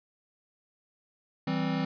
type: chord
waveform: square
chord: C major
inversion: first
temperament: equal with one note detuned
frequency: 164.81 / 194.76 / 261.6 Hz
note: E3 / G3 / C4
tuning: 0 / -11 / 0 cents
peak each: -32 / -34 / -32 dBFS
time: 1.47-1.85 s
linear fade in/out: 5 ms
effects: resampled to 11025 Hz + 11-bit